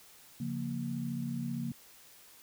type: chord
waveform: sine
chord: Bb minor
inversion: first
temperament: just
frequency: 139.85 / 174.81 / 233.1 Hz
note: Db3 / F3 / Bb3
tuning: +16 / +2 / 0 cents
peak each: -38 / -40 / -36 dBFS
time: 0.4-1.72 s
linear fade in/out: 5 ms
effects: white hiss -57 dBFS RMS until 2.42 s